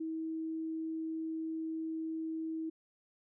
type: tone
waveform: sine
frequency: 321.2 Hz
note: E4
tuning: 45 cents flat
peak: -35 dBFS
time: 0-2.7 s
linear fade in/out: 10 ms
effects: none